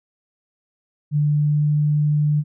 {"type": "tone with pitch glide", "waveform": "sine", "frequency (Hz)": [148, 149.03], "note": ["D3", "D3"], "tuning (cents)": [14, 26], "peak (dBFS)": -15, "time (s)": [1.11, 2.44], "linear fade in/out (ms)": 50, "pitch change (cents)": 12, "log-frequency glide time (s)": [1.24, 1.73], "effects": []}